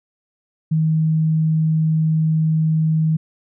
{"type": "tone", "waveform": "sine", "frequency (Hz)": 158.3, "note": "D#3", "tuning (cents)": 30, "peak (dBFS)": -14, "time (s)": [0.71, 3.17], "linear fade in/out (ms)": 10, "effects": []}